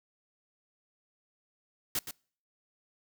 white noise with echo, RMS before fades -31 dBFS, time 1.95-1.99 s, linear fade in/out 2 ms, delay 120 ms, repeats 1, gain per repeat -9 dB, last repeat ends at 2.11 s, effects noise-tail reverb RT60 0.5 s tail -26 dB re dry

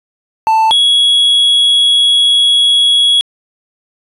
triangle tone pair in turn, 885 / 3341 Hz, A5 / G#7, +10 / +10 cents, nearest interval octave + major seventh, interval 2300 cents, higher second, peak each -5 dBFS, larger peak neither, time 0.47-0.71 / 0.71-3.21 s, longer second, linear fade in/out 0 ms, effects resampled to 32000 Hz

